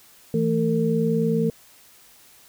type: tone cluster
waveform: sine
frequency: 164.1 / 223.4 / 454.7 Hz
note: E3 / A3 / A#4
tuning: -8 / +27 / -43 cents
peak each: -23 dBFS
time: 0.34-1.5 s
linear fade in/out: 2 ms
effects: white hiss -52 dBFS RMS until 2.48 s